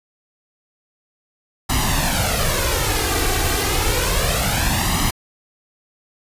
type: noise with flanger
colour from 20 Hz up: pink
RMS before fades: -19 dBFS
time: 1.69-5.11 s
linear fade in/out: 10 ms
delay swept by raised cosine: 1 to 2.6 ms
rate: 0.3 Hz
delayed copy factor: +0.7
effects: resampled to 32000 Hz